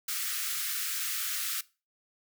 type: high-pass noise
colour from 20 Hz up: white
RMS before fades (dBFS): -33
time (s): 0.08-1.61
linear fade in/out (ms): 5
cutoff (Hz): 1200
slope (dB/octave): 96
effects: noise-tail reverb RT60 0.3 s tail -20 dB re dry